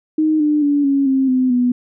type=tone with pitch steps; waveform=sine; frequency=311.1 / 299.3 / 287.9 / 277 / 266.5 / 256.4 / 246.6 Hz; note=D#4 / D4 / D4 / C#4 / C4 / C4 / B3; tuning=0 / +33 / -34 / -1 / +32 / -35 / -2 cents; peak=-12 dBFS; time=0.18-1.72 s; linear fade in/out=5 ms; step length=220 ms; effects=none

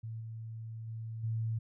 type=tone with level steps; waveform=sine; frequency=112.5 Hz; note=A2; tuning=39 cents sharp; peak=-38 / -40 / -38 / -31 dBFS; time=0.03-1.59 s; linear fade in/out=10 ms; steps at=0.2 / 0.87 / 1.23 s; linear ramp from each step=10 ms; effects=none

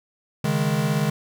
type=chord; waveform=square; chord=C# suspended second; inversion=none; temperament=equal; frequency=138.59 / 155.56 / 207.7 Hz; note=C#3 / D#3 / G#3; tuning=0 / 0 / 0 cents; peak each=-26 / -24 / -26 dBFS; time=0.44-1.1 s; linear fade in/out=5 ms; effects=none

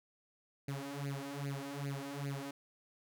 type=tone with flanger; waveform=sawtooth; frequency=140 Hz; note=C#3; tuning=18 cents sharp; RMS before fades=-41 dBFS; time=0.68-2.51 s; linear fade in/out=5 ms; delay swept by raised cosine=0.44 to 3.94 ms; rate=2.5 Hz; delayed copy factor=+0.95; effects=none

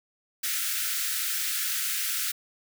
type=high-pass noise; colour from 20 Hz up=white; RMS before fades=-29 dBFS; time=0.43-2.32 s; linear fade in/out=10 ms; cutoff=1300 Hz; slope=96 dB/octave; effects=none

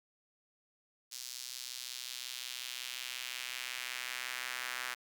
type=tone with high-pass filter sweep; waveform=sawtooth; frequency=125.5 Hz; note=B2; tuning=28 cents sharp; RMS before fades=-42 dBFS; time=1.11-4.95 s; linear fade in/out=20 ms; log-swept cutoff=5100 to 1600 Hz; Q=1.5; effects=none

